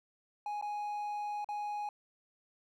triangle tone with dropouts, 831 Hz, G#5, 1 cent sharp, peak -33 dBFS, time 0.46-1.89 s, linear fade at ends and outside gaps 2 ms, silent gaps 0.613-0.624 / 1.445-1.488 s, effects none

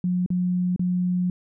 sine tone with dropouts, 180 Hz, F#3, 47 cents flat, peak -20 dBFS, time 0.04-1.3 s, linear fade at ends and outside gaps 2 ms, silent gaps 0.262-0.303 / 0.762-0.794 s, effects none

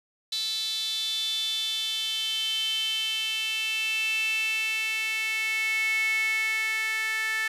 sawtooth tone with high-pass filter sweep, 440 Hz, A4, in tune, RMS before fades -28 dBFS, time 0.32-7.48 s, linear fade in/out 5 ms, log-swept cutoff 3900 to 1900 Hz, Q 8.9, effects resampled to 32000 Hz

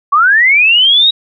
sine linear sweep, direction up, 1093 to 3843 Hz, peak -5 dBFS, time 0.12-1.11 s, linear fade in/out 10 ms, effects none

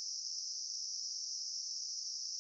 pink band-pass noise, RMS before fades -42 dBFS, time 0-2.39 s, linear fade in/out 0 ms, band 5100 to 5900 Hz, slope 96 dB/octave, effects none

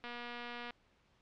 click train, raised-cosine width 0.3 ms, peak -29 dBFS, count 161, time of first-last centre 0.04-0.707 s, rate 240 Hz, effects pink hiss -71 dBFS RMS until 1.21 s + low-pass 4000 Hz 12 dB/octave

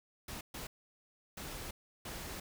pink noise bursts at uneven times, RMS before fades -44 dBFS, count 4, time 0.28-0.41 / 0.54-0.67 / 1.37-1.71 / 2.05-2.4 s, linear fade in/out 5 ms, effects none

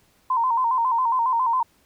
sine tone with vibrato, 974 Hz, B5, 24 cents flat, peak -18 dBFS, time 0.3-1.63 s, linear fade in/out 5 ms, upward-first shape square, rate 7.3 Hz, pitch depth 89 cents each way, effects pink hiss -61 dBFS RMS until 1.85 s

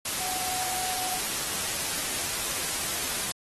sine tone in noise, 740 Hz, F#5, in tune, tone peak -34 dBFS, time 0.2-1.18 s, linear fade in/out 5 ms, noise white, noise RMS -30 dBFS, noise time 0.05-3.32 s, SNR -7 dB, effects AAC 32 kbps

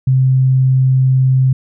sine tone, 130.81 Hz, C3, in tune, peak -8 dBFS, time 0.07-1.53 s, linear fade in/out 5 ms, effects none

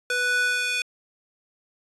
square tone with high-pass filter sweep, 493.9 Hz, B4, in tune, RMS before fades -24 dBFS, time 0.1-0.82 s, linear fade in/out 2 ms, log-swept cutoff 1000 to 2400 Hz, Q 2.7, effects resampled to 24000 Hz

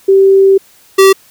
sine / square tone pair in turn, 388.3 / 386.6 Hz, G4 / G4, -16 / -24 cents, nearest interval unison, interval 8 cents, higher first, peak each -3 dBFS, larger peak neither, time 0.08-0.58 / 0.98-1.13 s, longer first, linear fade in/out 10 ms, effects white hiss -45 dBFS RMS until 1.3 s

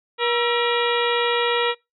harmonic tone with a mistuned harmonic, 477.2 Hz, A#4, 41 cents sharp, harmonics 1 / 2 / 3 / 4 / 5 / 6 / 7 / 8, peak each -22 / -25 / -27 / -28 / -29 / -30 / -30 / -31 dBFS, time 0.18-1.75 s, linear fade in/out 50 ms, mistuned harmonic 3, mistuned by -110 cents, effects noise-tail reverb RT60 0.2 s tail -23 dB re dry

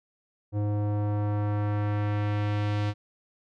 square tone with low-pass filter sweep, 103.83 Hz, G#2, in tune, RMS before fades -27 dBFS, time 0.52-2.94 s, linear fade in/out 50 ms, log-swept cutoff 540 to 4100 Hz, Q 0.96, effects none

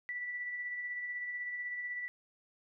sine tone with tremolo, 1964 Hz, B6, 10 cents flat, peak -35 dBFS, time 0.09-2.08 s, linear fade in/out 0 ms, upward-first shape sine, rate 16 Hz, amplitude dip 35%, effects none

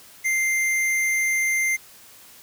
triangle tone with hard clipping, 2093 Hz, C7, in tune, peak -21 dBFS, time 0.24-1.77 s, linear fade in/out 20 ms, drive 18 dB, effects white hiss -48 dBFS RMS until 2.42 s

